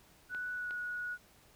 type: tone with pitch glide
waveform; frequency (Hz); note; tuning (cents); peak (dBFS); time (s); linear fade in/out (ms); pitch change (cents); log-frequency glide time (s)
sine; 1480 to 1459.6; F#6 to F#6; 0 to -24; -36; 0.29-1.18; 50; -24; 0.53-0.73
type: clicks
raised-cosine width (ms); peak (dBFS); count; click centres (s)
0.3; -32; 2; 0.348 / 0.709
effects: pink hiss -63 dBFS RMS until 1.55 s